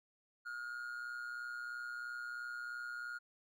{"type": "tone with amplitude modulation", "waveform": "triangle", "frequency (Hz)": 1427, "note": "F6", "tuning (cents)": 37, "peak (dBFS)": -37, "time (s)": [0.45, 3.19], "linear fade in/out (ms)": 20, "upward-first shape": "sine", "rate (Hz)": 123, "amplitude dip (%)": 60, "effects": []}